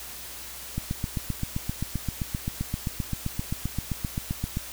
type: click train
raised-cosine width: 5 ms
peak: -15 dBFS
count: 30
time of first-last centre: 0.78-4.571 s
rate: 7.65 Hz
effects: added 60 Hz sine -50 dBFS peak until 4.72 s + white hiss -40 dBFS RMS until 4.72 s